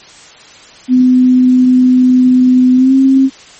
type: tone with pitch glide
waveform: sine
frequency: 253.3 to 267 Hz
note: B3 to C4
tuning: +44 to +35 cents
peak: -4 dBFS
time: 0.88-3.3 s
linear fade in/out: 50 ms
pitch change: +91 cents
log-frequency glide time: 2.75-2.94 s
effects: white hiss -37 dBFS RMS until 3.59 s + MP3 32 kbps